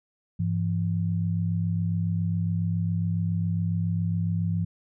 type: tone pair together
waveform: sine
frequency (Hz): 101.3 / 168.55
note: G#2 / E3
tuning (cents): -43 / +39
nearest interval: major sixth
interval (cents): 882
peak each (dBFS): -26 / -26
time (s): 0.39-4.65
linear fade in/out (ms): 10
effects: none

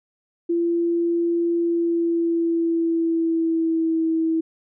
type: tone with pitch glide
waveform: sine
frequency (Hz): 340.3 to 324.2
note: F4 to E4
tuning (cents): -45 to -29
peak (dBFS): -18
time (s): 0.49-4.41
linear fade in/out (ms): 10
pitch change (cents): -84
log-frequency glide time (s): 1.56-4.05
effects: none

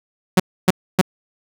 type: tone bursts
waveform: sawtooth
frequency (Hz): 185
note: F#3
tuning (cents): 0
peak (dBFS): -5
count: 3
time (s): 0.37-1.014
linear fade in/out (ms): 5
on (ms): 28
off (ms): 280
effects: none

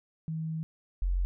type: tone pair in turn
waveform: sine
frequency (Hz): 159.8 / 44.84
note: D#3 / F1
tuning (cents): +47 / +46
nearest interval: octave + minor seventh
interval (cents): 2201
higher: first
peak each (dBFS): -31 / -25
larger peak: second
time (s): 0.28-0.63 / 1.02-1.25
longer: first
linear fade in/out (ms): 0
effects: none

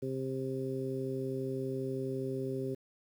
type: harmonic tone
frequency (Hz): 132.2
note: C3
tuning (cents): +18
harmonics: 1 / 2 / 3 / 4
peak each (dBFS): -39 / -39 / -36 / -44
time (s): 0.02-2.75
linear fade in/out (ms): 10
effects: 10-bit

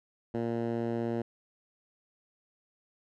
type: tone with band-pass filter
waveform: 10% pulse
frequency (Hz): 116.54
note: A#2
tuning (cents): 0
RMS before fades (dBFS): -32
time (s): 0.34-1.22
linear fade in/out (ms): 5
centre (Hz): 280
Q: 0.77
effects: none

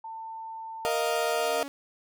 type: tone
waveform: sine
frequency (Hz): 895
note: A5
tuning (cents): +29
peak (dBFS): -36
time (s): 0.04-0.89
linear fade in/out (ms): 5
type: chord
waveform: 35% pulse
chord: Bb suspended fourth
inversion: none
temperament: equal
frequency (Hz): 466.2 / 622.3 / 698.5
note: Bb4 / Eb5 / F5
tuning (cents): 0 / 0 / 0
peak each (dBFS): -28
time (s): 0.85-1.63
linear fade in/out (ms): 0
type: tone with exponential growth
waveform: sawtooth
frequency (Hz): 279.8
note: C#4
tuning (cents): +16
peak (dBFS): -32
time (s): 1.03-1.68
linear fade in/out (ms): 0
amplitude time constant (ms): 140
effects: none

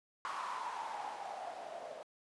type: noise with low-pass filter sweep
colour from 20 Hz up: violet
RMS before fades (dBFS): -43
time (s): 0.25-2.03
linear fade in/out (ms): 0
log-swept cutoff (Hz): 1100 to 600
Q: 7.5
effects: resampled to 24000 Hz

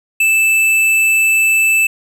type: tone with hard clipping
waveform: triangle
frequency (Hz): 2637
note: E7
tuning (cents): 0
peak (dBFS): -11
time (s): 0.2-1.87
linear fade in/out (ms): 5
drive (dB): 15
effects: none

